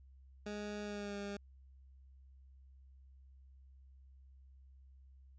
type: tone with pitch glide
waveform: 20% pulse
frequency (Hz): 207.7 to 201.9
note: G#3 to G#3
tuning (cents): 0 to -49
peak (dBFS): -36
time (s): 0.46-1.37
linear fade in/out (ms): 5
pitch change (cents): -49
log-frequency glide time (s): 0.83-1.17
effects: added 66 Hz sine -57 dBFS peak until 5.38 s + resampled to 16000 Hz